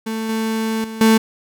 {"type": "tone with level steps", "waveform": "35% pulse", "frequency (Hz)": 222, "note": "A3", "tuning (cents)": 16, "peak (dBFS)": [-20, -17, -26, -8], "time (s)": [0.06, 1.18], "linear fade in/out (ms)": 10, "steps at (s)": [0.29, 0.84, 1.01], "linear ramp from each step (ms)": 2, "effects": []}